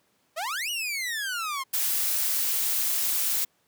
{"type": "exponential two-way sweep", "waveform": "sawtooth", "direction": "up then down", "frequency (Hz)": [593, 2960, 1040], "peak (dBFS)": -25, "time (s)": [0.36, 1.64], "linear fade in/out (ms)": 20, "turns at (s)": 0.7}
{"type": "noise", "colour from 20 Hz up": "blue", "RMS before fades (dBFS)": -26, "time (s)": [1.73, 3.45], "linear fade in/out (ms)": 10}
{"effects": ["pink hiss -68 dBFS RMS until 3.67 s", "high-pass 150 Hz 12 dB/octave"]}